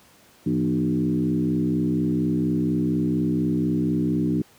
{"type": "tone with frequency modulation", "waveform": "sine", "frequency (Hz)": 233.7, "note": "A#3", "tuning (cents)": 5, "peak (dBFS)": -19, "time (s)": [0.46, 4.42], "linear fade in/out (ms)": 5, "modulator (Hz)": 64.2, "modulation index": 1.6, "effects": ["pink hiss -54 dBFS RMS until 4.58 s", "high-pass 100 Hz 12 dB/octave"]}